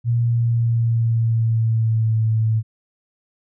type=tone with pitch glide; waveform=sine; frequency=118.1 to 110.83 Hz; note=A#2 to A2; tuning=+23 to +13 cents; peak=-15 dBFS; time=0.04-2.63 s; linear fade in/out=50 ms; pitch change=-110 cents; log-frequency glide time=0.2-2.22 s; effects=none